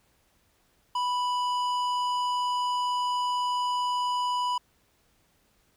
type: tone with tanh clipping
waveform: sine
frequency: 987.8 Hz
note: B5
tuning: in tune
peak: -27 dBFS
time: 0.95-4.58 s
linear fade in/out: 5 ms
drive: 13 dB
effects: pink hiss -67 dBFS RMS until 5.76 s